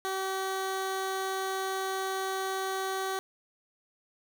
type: tone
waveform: 15% pulse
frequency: 382.4 Hz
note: G4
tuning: 43 cents flat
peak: -24 dBFS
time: 0.05-3.19 s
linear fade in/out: 0 ms
effects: none